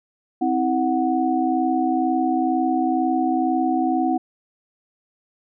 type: tone cluster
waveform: sine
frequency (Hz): 261.6 / 323.7 / 739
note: C4 / E4 / F#5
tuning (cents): 0 / -31 / -2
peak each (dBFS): -22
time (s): 0.41-4.18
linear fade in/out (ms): 10
effects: none